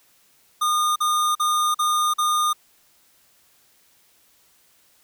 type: tone bursts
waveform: square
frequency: 1219 Hz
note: D#6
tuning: 36 cents flat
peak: -19 dBFS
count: 5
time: 0.61-2.532 s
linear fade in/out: 10 ms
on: 350 ms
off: 43 ms
effects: white hiss -59 dBFS RMS until 5.03 s